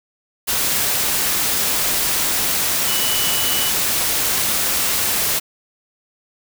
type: tone in noise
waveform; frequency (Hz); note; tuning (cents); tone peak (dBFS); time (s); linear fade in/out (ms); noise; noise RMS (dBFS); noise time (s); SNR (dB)
sine; 2960; F#7; 0; -24; 2.87-3.71; 20; white; -19; 0.47-5.4; -8
effects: none